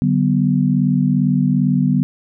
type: chord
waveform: sine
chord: B minor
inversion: first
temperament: equal with one note detuned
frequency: 146.83 / 189.32 / 246.9 Hz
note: D3 / F#3 / B3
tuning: 0 / +40 / 0 cents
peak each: -17 dBFS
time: 0.02-2.03 s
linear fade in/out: 0 ms
effects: none